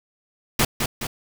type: noise with echo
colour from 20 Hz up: pink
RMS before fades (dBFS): -18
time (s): 0.59-0.65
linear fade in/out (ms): 5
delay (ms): 210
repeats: 2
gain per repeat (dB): -5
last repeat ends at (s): 1.07
effects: none